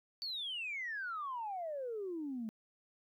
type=exponential sweep; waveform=sine; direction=down; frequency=4577 to 212.6 Hz; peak=-37 dBFS; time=0.22-2.49 s; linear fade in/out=0 ms; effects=tanh soft clip ceiling -33 dBFS + 13-bit